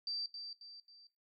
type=tone with echo; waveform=sine; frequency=4668 Hz; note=D8; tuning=11 cents flat; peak=-36 dBFS; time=0.07-0.26 s; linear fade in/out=2 ms; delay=270 ms; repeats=3; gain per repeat=-7 dB; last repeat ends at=1.07 s; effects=noise-tail reverb RT60 0.3 s tail -19 dB re dry